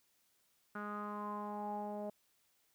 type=tone with low-pass filter sweep; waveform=sawtooth; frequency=207.7 Hz; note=G#3; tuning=in tune; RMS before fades=-42 dBFS; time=0.75-2.1 s; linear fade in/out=5 ms; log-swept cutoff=1400 to 680 Hz; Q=7.7; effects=white hiss -75 dBFS RMS until 2.74 s